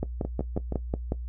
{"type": "two click trains", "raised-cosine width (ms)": 2, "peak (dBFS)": [-14, -17], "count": [7, 4], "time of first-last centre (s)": [[0.03, 1.121], [0.25, 0.723]], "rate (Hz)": [5.5, 6.34], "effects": ["noise-tail reverb RT60 0.1 s tail -17 dB re dry", "added 60 Hz sine -32 dBFS peak until 1.28 s"]}